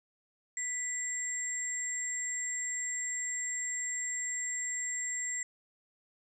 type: tone pair together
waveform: sine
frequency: 1975.5 / 7458 Hz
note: B6 / A#8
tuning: 0 / 0 cents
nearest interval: octave + major seventh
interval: 2300 cents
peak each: -38 / -34 dBFS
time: 0.57-5.43 s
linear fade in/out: 2 ms
effects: none